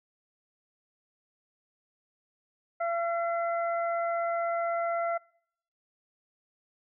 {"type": "harmonic tone", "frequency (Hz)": 679, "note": "F5", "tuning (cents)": -49, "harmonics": [1, 2, 3], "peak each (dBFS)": [-28, -34, -41], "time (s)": [2.8, 5.18], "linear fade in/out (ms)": 10, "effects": ["noise-tail reverb RT60 0.7 s tail -26 dB re dry"]}